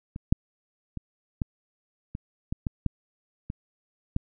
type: clicks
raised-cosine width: 5 ms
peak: -23 / -6 / -21 / -14 / -21 / -17 / -15 / -12 / -20 / -13 dBFS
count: 10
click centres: 0.161 / 0.325 / 0.973 / 1.418 / 2.151 / 2.525 / 2.668 / 2.863 / 3.501 / 4.164 s
effects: none